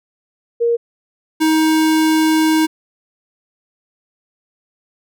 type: tone pair in turn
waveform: sine / square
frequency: 469.2 / 315.5 Hz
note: A#4 / D#4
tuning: +11 / +24 cents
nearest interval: perfect fifth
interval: 687 cents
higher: first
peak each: -12 / -12 dBFS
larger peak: neither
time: 0.6-0.77 / 1.4-2.67 s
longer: second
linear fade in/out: 20 ms
effects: none